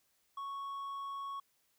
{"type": "tone with hard clipping", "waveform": "sine", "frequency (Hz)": 1108, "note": "C#6", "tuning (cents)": -1, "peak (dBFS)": -40, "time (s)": [0.37, 1.4], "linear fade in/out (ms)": 5, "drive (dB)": 3, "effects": ["white hiss -75 dBFS RMS until 1.78 s"]}